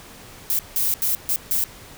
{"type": "noise bursts at uneven times", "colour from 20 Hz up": "violet", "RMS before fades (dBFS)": -21, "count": 5, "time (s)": [[0.5, 0.59], [0.76, 0.94], [1.02, 1.15], [1.29, 1.36], [1.51, 1.64]], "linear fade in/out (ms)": 0, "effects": ["pink hiss -43 dBFS RMS until 1.97 s"]}